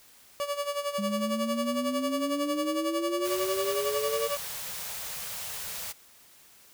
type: tone with tremolo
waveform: 30% pulse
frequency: 574 Hz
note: D5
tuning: 40 cents flat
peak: -24 dBFS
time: 0.4-4.37 s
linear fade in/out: 0 ms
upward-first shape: sine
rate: 11 Hz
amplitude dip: 75%
type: exponential sweep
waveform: sine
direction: up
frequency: 201.5 to 461.2 Hz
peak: -29 dBFS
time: 0.98-4.28 s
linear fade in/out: 10 ms
type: band-stop noise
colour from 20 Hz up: white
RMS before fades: -37 dBFS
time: 3.24-5.93 s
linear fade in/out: 20 ms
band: 210 to 420 Hz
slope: 96 dB/octave
effects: white hiss -56 dBFS RMS until 6.73 s